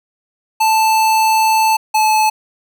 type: tone pair in turn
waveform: square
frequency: 880 / 865.4 Hz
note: A5 / A5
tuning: 0 / -29 cents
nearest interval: unison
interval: 29 cents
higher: first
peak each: -11 dBFS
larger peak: neither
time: 0.6-1.77 / 1.94-2.3 s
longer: first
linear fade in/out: 10 ms
effects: none